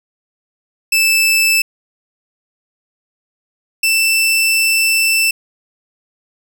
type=tone pair in turn; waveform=sawtooth; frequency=2637 / 2663 Hz; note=E7 / E7; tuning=0 / +17 cents; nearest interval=unison; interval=17 cents; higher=second; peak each=-7 / -8 dBFS; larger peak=first; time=0.92-1.62 / 3.83-5.31 s; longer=second; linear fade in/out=5 ms; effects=none